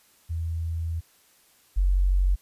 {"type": "tone pair in turn", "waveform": "sine", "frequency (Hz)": [82.41, 46.35], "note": ["E2", "F#1"], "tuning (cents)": [0, 4], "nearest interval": "minor seventh", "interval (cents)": 996, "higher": "first", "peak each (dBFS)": [-26, -18], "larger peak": "second", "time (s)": [[0.29, 1.01], [1.76, 2.36]], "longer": "first", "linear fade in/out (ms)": 20, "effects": ["white hiss -60 dBFS RMS until 2.41 s", "resampled to 32000 Hz"]}